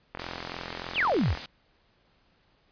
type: click train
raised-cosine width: 0.5 ms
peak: -20 dBFS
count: 54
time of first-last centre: 0.15-1.374 s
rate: 43.3 Hz
type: noise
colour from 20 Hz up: white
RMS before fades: -37 dBFS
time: 0.19-1.46 s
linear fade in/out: 2 ms
type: exponential sweep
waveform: sine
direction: down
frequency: 3882 to 51.5 Hz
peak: -22 dBFS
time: 0.94-1.36 s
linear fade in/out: 50 ms
effects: pink hiss -66 dBFS RMS until 2.71 s + resampled to 11025 Hz